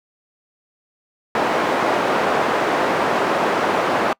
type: band-pass noise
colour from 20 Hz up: white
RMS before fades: -19 dBFS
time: 1.35-4.13 s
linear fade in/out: 2 ms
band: 270 to 1000 Hz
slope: 12 dB/octave
effects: noise-tail reverb RT60 0.1 s tail -26 dB re dry